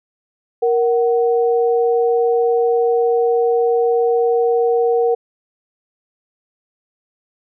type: tone pair together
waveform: sine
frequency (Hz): 468.3 / 747.9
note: A#4 / F#5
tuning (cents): +8 / +18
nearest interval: minor sixth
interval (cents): 810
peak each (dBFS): -13 / -21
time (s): 0.62-5.15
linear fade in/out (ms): 10
effects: none